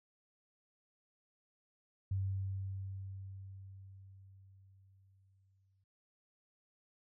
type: tone with exponential decay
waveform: sine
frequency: 96.5 Hz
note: G2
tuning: 27 cents flat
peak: -32 dBFS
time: 2.11-5.84 s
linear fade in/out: 5 ms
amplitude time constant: 810 ms
effects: noise-tail reverb RT60 0.8 s tail -23 dB re dry